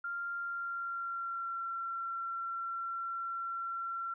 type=tone with pitch glide; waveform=sine; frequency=1392 to 1360.2 Hz; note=F6 to F6; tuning=-6 to -46 cents; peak=-35 dBFS; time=0.04-4.14 s; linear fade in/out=5 ms; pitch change=-40 cents; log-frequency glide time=0.38-1.62 s; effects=none